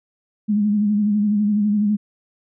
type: tone with vibrato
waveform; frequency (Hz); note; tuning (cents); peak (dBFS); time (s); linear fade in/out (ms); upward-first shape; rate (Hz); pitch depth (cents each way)
sine; 208; G#3; +3; -15; 0.48-1.97; 20; sine; 12; 47
effects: none